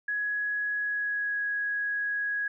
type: tone with pitch glide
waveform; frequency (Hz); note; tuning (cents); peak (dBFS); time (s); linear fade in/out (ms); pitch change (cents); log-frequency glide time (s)
sine; 1675 to 1661.5; G#6 to G#6; +14 to 0; -27; 0.08-2.48; 5; -14; 0.79-1.41
effects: none